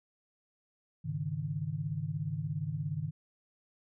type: chord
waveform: sine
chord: Ab suspended fourth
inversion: none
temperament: equal with one note detuned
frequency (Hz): 102.34 / 138.59 / 155.56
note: Ab2 / Db3 / Eb3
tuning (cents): -25 / 0 / 0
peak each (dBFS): -40 / -37 / -35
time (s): 1.04-3.11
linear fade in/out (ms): 20
effects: none